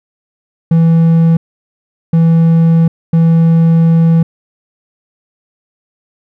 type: tone bursts at uneven times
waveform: triangle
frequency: 164.81 Hz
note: E3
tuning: in tune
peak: -3 dBFS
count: 3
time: 0.71-1.37 / 2.13-2.88 / 3.13-4.23 s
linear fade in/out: 5 ms
effects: none